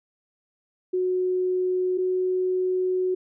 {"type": "tone pair in turn", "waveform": "sine", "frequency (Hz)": [367.1, 368.9], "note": ["F#4", "F#4"], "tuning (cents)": [-14, -5], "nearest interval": "unison", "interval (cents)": 9, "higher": "second", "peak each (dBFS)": -21, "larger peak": "neither", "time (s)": [[0.93, 1.98], [1.98, 3.15]], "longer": "second", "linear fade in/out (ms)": 10, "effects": []}